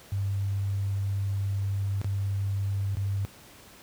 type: tone with dropouts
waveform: sine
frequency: 98.8 Hz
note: G2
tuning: 14 cents sharp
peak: -25 dBFS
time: 0.12-3.25 s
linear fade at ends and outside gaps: 0 ms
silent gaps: 2.015-2.045 / 2.949-2.97 s
effects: pink hiss -51 dBFS RMS until 3.82 s + high-pass 60 Hz 12 dB/octave